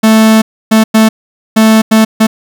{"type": "tone bursts at uneven times", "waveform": "45% pulse", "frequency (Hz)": 220, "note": "A3", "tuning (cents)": 0, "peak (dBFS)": -3, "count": 6, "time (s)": [[0.03, 0.42], [0.71, 0.84], [0.94, 1.09], [1.56, 1.82], [1.91, 2.05], [2.2, 2.27]], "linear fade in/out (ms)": 10, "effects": []}